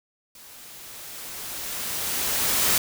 white noise with level ramp, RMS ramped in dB -47 to -20 dBFS, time 0.35-2.78 s, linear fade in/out 2 ms, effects none

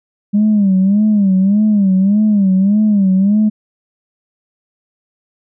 sine tone with vibrato, 200.7 Hz, G3, 41 cents sharp, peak -7 dBFS, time 0.33-3.5 s, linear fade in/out 20 ms, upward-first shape sine, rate 1.7 Hz, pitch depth 120 cents each way, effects tanh soft clip ceiling -5 dBFS

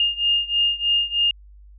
sine beating tone pair, 2826 / 2829.2 Hz, F7 / F7, +20 / +22 cents, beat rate 3.2 Hz, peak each -20 / -22 dBFS, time 0-1.31 s, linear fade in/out 2 ms, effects added 50 Hz sine -43 dBFS peak until 1.78 s

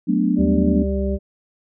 sine chord, B minor seventh, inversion second, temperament equal with one note detuned, 185 / 217.7 / 246.9 / 293.7 Hz, F#3 / A3 / B3 / D4, 0 / -18 / 0 / 0 cents, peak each -21 dBFS, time 0.07-0.84 s, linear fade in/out 20 ms
harmonic tone, 196 Hz, G3, in tune, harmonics 1 / 2 / 3, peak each -23 / -26 / -28 dBFS, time 0.36-1.19 s, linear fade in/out 50 ms
sine tone with pitch glide, 77.78 to 68.5 Hz, D#2 to C#2, 0 to -20 cents, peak -22 dBFS, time 0.38-1.18 s, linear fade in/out 20 ms, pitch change -220 cents, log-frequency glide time 0.65-1 s
effects none

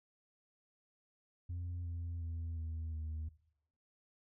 sine tone with pitch steps, 87.6 / 85.2 / 82.87 / 80.61 / 78.4 Hz, F2 / F2 / E2 / E2 / D#2, +6 / -42 / +10 / -38 / +14 cents, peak -36 dBFS, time 1.49-3.29 s, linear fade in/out 10 ms, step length 360 ms, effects noise-tail reverb RT60 0.7 s tail -19 dB re dry + tanh soft clip ceiling -37 dBFS

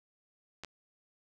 clicks, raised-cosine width 0.2 ms, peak -25 dBFS, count 2, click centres 0.636 / 0.647 s, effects 10-bit

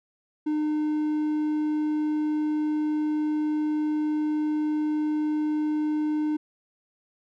triangle tone, 303.9 Hz, D#4, 41 cents flat, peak -21 dBFS, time 0.46-6.37 s, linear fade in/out 10 ms, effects none

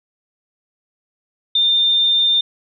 sine tone, 3607 Hz, A7, 42 cents sharp, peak -12 dBFS, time 1.55-2.41 s, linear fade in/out 5 ms, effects none

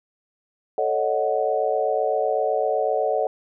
sine chord, D# half-diminished seventh, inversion second, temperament equal, 440 / 554.4 / 622.3 / 740 Hz, A4 / C#5 / D#5 / F#5, 0 / 0 / 0 / 0 cents, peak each -25 dBFS, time 0.78-3.27 s, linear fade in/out 2 ms, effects none

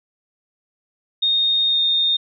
sine tone with pitch glide, 3694 to 3666 Hz, A#7 to A#7, -16 to -30 cents, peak -15 dBFS, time 1.22-2.17 s, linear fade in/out 10 ms, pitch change -14 cents, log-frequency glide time 1.67-1.8 s, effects none

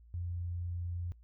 sine tone, 87.31 Hz, F2, in tune, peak -35 dBFS, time 0.14-1.12 s, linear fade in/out 0 ms, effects noise-tail reverb RT60 0.1 s tail -22 dB re dry + added 58 Hz sine -55 dBFS peak until 1.23 s

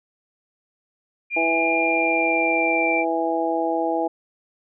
sine tone with pitch glide, 2400 to 2352 Hz, D7 to D7, +37 to +2 cents, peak -21 dBFS, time 1.3-3.05 s, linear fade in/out 50 ms, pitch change -35 cents, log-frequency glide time 1.74-2.94 s
harmonic tone, 164.81 Hz, E3, in tune, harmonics 2 / 3 / 4 / 5, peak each -25 / -27 / -25 / -25 dBFS, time 1.36-4.08 s, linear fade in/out 10 ms
effects none

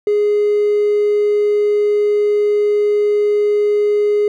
triangle tone with hard clipping, 415.3 Hz, G#4, in tune, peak -12 dBFS, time 0.07-4.28 s, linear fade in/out 2 ms, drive 4 dB, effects none

